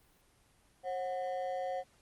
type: ring-modulated tone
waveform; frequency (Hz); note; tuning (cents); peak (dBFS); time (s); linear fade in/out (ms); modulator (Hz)
triangle; 637; D#5; +41; -29; 0.83-1.84; 50; 99.4
effects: pink hiss -67 dBFS RMS until 2.01 s + Opus 24 kbps